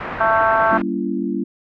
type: low-pass noise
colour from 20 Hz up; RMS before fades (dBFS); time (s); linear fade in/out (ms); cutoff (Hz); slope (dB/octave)
white; -28; 0-0.82; 5; 1800; 24
type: harmonic tone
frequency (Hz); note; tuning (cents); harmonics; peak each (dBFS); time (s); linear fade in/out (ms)
222.5; A3; +20; 3 / 4 / 5 / 6 / 7; -18 / -19 / -20 / -21 / -21; 0.2-0.78; 10
type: chord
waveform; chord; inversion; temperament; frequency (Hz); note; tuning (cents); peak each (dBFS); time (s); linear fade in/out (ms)
sine; G diminished seventh; none; just; 196 / 235.2 / 282.2 / 338.7; G3 / Bb3 / Db4 / Fb4; 0 / +16 / +31 / +47; -25; 0.71-1.44; 10
effects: none